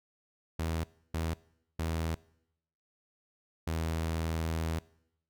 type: tone bursts at uneven times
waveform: sawtooth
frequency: 81.2 Hz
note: E2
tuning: 26 cents flat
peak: -27 dBFS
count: 4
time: 0.59-0.84 / 1.14-1.34 / 1.79-2.15 / 3.67-4.79 s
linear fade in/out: 5 ms
effects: noise-tail reverb RT60 0.8 s tail -22 dB re dry